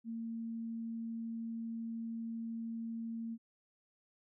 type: tone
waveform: sine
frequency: 228.2 Hz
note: A#3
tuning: 37 cents flat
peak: -38 dBFS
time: 0.04-3.38 s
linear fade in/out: 50 ms
effects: none